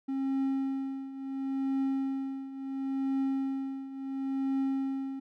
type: tone with tremolo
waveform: triangle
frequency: 269.5 Hz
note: C#4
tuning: 49 cents flat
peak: -24 dBFS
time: 0.08-5.2 s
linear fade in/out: 10 ms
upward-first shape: triangle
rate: 0.72 Hz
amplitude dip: 80%
effects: none